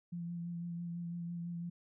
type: tone with vibrato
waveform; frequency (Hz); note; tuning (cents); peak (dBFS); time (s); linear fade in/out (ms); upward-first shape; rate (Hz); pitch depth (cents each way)
sine; 171.5; F3; -31; -38; 0.12-1.7; 10; sine; 6; 20
effects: none